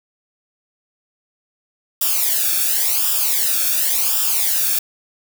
blue noise with flanger, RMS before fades -18 dBFS, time 2.01-4.79 s, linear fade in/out 5 ms, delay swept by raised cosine 0.47 to 1.01 ms, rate 0.92 Hz, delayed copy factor -0.8, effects none

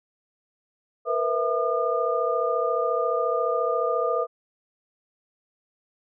sine tone cluster, 466.7 / 501 / 659 / 1211 Hz, A#4 / B4 / E5 / D#6, +2 / +25 / -1 / -47 cents, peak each -27 dBFS, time 1.05-4.27 s, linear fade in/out 50 ms, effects none

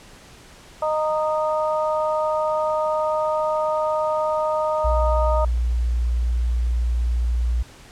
harmonic tone, 309.1 Hz, D#4, 11 cents flat, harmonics 2 / 3 / 4, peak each -21 / -25 / -27 dBFS, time 0.82-5.45 s, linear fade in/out 5 ms
sine tone, 59.5 Hz, A#1, 36 cents sharp, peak -18 dBFS, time 4.84-7.63 s, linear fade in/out 10 ms
effects pink hiss -46 dBFS RMS until 7.91 s + low-pass 9000 Hz 12 dB/octave

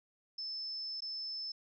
sine tone with dropouts, 5260 Hz, E8, 5 cents flat, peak -38 dBFS, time 0.38-1.52 s, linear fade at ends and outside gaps 5 ms, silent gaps 1.006-1.02 s, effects none

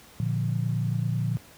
sine chord, Bb major, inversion none, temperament equal, 116.54 / 146.83 / 174.61 Hz, Bb2 / D3 / F3, 0 / 0 / 0 cents, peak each -26 / -29 / -31 dBFS, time 0.2-1.37 s, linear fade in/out 0 ms, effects pink hiss -51 dBFS RMS until 1.57 s + high-pass 60 Hz 12 dB/octave

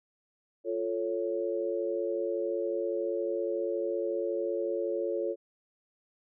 sine chord, F augmented, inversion none, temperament equal, 349.2 / 440 / 554.4 Hz, F4 / A4 / C#5, 0 / 0 / 0 cents, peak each -33 dBFS, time 0.64-5.36 s, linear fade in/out 50 ms, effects none

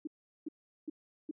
sine tone bursts, 307.8 Hz, D#4, 19 cents flat, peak -35 dBFS, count 4, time 0.05-1.312 s, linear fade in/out 5 ms, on 23 ms, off 390 ms, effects none

